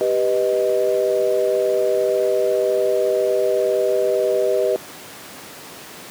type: chord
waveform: sine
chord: G augmented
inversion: none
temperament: equal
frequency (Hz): 392 / 493.9 / 622.3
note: G4 / B4 / D#5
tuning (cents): 0 / 0 / 0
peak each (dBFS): -20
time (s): 0.01-4.76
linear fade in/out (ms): 0
effects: pink hiss -37 dBFS RMS until 6.1 s + high-pass 200 Hz 12 dB/octave